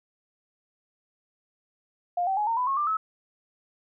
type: tone with pitch steps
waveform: sine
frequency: 706 / 769.9 / 839.6 / 915.6 / 998.4 / 1088.8 / 1187.3 / 1294.8 Hz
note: F5 / G5 / G#5 / A#5 / B5 / C#6 / D6 / E6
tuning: +19 / -31 / +19 / -31 / +19 / -31 / +19 / -31 cents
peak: -23 dBFS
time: 2.17-2.97 s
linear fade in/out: 5 ms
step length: 100 ms
effects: none